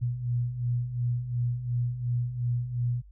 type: beating tone pair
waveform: sine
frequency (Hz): 119.3 / 122.1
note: A#2 / B2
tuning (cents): +41 / -19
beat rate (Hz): 2.8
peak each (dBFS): -33 / -27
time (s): 0.01-3.02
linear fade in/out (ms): 20
effects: added 50 Hz sine -48 dBFS peak until 3.11 s